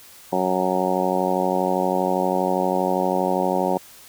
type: harmonic tone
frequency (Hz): 92.5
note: F#2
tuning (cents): 0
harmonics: 2 / 3 / 4 / 5 / 6 / 7 / 8 / 9 / 10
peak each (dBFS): -27 / -29 / -26 / -31 / -25 / -31 / -26 / -29 / -28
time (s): 0.32-3.78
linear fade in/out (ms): 10
effects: white hiss -46 dBFS RMS until 4.08 s